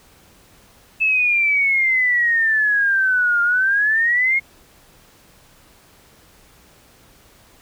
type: exponential two-way sweep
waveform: sine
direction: down then up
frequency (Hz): 2625 to 1399 to 2172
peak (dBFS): -14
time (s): 1-4.4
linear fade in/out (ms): 20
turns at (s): 3.42
effects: pink hiss -51 dBFS RMS until 7.61 s